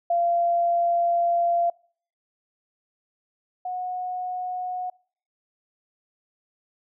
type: tone pair in turn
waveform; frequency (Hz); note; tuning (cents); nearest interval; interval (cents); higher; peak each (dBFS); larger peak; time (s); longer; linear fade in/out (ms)
sine; 689 / 730; F5 / F#5; -24 / -24; minor second; 100; second; -19 / -27; first; 0.1-1.7 / 3.65-4.9; first; 5
effects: noise-tail reverb RT60 0.5 s tail -25 dB re dry